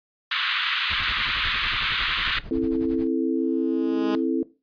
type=band-pass noise; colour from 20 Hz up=white; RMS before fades=-25 dBFS; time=0.31-2.39 s; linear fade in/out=5 ms; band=1100 to 3800 Hz; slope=48 dB/octave
type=noise with tremolo; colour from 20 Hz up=brown; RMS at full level=-34 dBFS; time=0.9-3.07 s; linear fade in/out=0 ms; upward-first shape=sine; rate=11 Hz; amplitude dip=85%
type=chord; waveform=sine; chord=A minor; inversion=first; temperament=just; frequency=264 / 330 / 440 Hz; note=C4 / E4 / A4; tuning=+16 / +2 / 0 cents; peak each=-24 / -24 / -28 dBFS; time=2.51-4.43 s; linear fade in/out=2 ms
type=tone with exponential growth; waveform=10% pulse; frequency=207.7 Hz; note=G#3; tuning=in tune; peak=-18 dBFS; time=3.36-4.15 s; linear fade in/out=0 ms; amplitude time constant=170 ms
effects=noise-tail reverb RT60 0.3 s tail -18 dB re dry + resampled to 11025 Hz